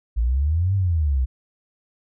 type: exponential two-way sweep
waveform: sine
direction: up then down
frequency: 54 to 100 to 61.4 Hz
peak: -17 dBFS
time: 0.16-1.26 s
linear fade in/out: 20 ms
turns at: 0.75 s
effects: none